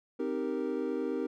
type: chord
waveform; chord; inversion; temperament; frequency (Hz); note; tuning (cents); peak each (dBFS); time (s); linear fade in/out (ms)
triangle; C minor seventh; none; equal; 261.6 / 311.1 / 392 / 466.2; C4 / Eb4 / G4 / Bb4; 0 / 0 / 0 / 0; -34; 0.19-1.27; 10
effects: none